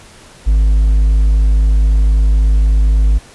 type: tone with hard clipping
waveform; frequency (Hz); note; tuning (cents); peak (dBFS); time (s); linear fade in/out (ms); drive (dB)
triangle; 51.91; G#1; 0; -8; 0.46-3.19; 20; 5
effects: pink hiss -40 dBFS RMS until 3.34 s + resampled to 24000 Hz